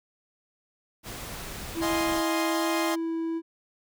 pink noise, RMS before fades -38 dBFS, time 1.03-2.23 s, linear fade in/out 50 ms
triangle tone with vibrato, 329.6 Hz, E4, in tune, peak -25 dBFS, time 1.74-3.42 s, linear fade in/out 50 ms, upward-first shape sine, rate 1.2 Hz, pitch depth 8 cents each way
sawtooth chord, F minor seventh, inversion third, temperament equal, 622.3 / 698.5 / 830.6 / 1046.5 Hz, Eb5 / F5 / Ab5 / C6, 0 / 0 / 0 / 0 cents, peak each -27 / -32 / -30 / -28 dBFS, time 1.81-2.96 s, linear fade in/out 20 ms
effects none

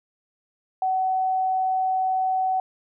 sine tone, 753 Hz, F#5, 30 cents sharp, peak -20 dBFS, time 0.82-2.6 s, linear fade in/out 2 ms, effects none

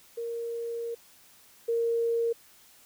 sine tone pair in turn, 466.2 / 463.9 Hz, A#4 / A#4, 0 / -8 cents, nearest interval unison, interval 8 cents, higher first, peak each -31 / -24 dBFS, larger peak second, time 0.17-0.95 / 1.68-2.33 s, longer first, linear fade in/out 10 ms, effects white hiss -57 dBFS RMS until 2.85 s

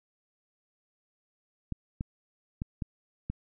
clicks, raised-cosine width 5 ms, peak -20 dBFS, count 5, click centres 1.723 / 2.009 / 2.619 / 2.822 / 3.3 s, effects none

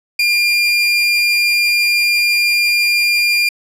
30% pulse tone, 2402 Hz, D7, 38 cents sharp, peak -9 dBFS, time 0.19-3.49 s, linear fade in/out 5 ms, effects low-pass 11000 Hz 12 dB/octave

